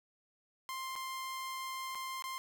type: tone with dropouts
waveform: sawtooth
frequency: 1051 Hz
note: C6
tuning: 7 cents sharp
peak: -35 dBFS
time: 0.69-2.38 s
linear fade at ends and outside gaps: 0 ms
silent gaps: 0.955-0.961 / 1.949-1.954 / 2.223-2.24 s
effects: none